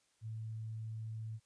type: tone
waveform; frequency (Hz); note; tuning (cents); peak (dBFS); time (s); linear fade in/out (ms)
sine; 110.7; A2; +11; -40; 0.21-1.4; 50
effects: white hiss -75 dBFS RMS until 1.45 s + resampled to 22050 Hz